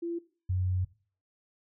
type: tone pair in turn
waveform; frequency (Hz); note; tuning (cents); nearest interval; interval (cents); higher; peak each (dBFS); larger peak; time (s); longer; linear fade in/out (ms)
sine; 340 / 92; F4 / F#2; -46 / -9; octave + major seventh; 2263; first; -31 / -26; second; 0.02-0.19 / 0.49-0.85; second; 10
effects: noise-tail reverb RT60 0.4 s tail -18 dB re dry